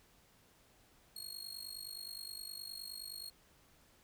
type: tone with amplitude modulation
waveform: sawtooth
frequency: 4287 Hz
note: C8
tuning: 41 cents sharp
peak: -38 dBFS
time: 1.16-3.3 s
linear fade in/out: 5 ms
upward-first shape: sine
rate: 49.6 Hz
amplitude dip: 85%
effects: pink hiss -67 dBFS RMS until 4.03 s